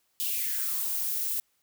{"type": "noise with high-pass filter sweep", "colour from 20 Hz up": "violet", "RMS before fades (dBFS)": -30, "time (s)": [0.2, 1.4], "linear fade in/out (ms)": 0, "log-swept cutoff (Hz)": [3300, 300], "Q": 4.7, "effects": ["white hiss -72 dBFS RMS until 1.62 s"]}